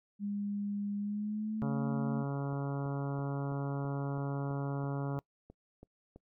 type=tone with pitch glide; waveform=sine; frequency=203.3 to 223 Hz; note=G#3 to A3; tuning=-37 to +23 cents; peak=-33 dBFS; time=0.19-2.25 s; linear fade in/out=50 ms; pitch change=+160 cents; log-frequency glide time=0.98-1.78 s
type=harmonic tone; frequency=139.8 Hz; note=C#3; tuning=15 cents sharp; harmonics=1 / 2 / 3 / 4 / 5 / 6 / 7 / 8 / 9 / 10; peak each=-34 / -40 / -44 / -46 / -48 / -50 / -51 / -52 / -53 / -54 dBFS; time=1.62-5.19 s; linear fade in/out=0 ms
type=click train; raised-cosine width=2 ms; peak=-37 dBFS; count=12; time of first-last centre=2.53-6.16 s; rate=3.03 Hz
effects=noise-tail reverb RT60 0.1 s tail -24 dB re dry